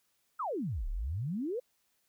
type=exponential two-way sweep; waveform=sine; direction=down then up; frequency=1400 to 32.7 to 528 Hz; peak=-32 dBFS; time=0.39-1.6 s; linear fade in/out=10 ms; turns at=0.88 s; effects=white hiss -75 dBFS RMS until 2.08 s